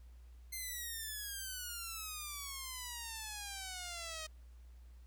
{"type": "exponential sweep", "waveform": "5% pulse", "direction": "down", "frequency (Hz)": [2100, 622.3], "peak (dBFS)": -31, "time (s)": [0.52, 4.27], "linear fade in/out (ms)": 10, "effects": ["added 60 Hz sine -53 dBFS peak until 5.06 s", "pink hiss -73 dBFS RMS until 5.06 s"]}